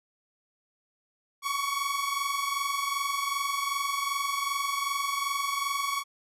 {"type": "tone pair together", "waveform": "sawtooth", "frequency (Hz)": [1108.7, 1131.3], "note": ["C#6", "C#6"], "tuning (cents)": [0, 35], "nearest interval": "unison", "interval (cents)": 35, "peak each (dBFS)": -27, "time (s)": [1.42, 6.04], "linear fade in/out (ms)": 50, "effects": ["resampled to 32000 Hz"]}